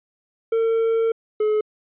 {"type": "tone pair in turn", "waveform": "triangle", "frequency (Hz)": [453.2, 427], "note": ["A#4", "G#4"], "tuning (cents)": [-49, 48], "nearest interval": "minor second", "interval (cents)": 103, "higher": "first", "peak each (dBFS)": -15, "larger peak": "neither", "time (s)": [[0.52, 1.12], [1.4, 1.61]], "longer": "first", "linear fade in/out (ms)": 5, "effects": ["resampled to 8000 Hz"]}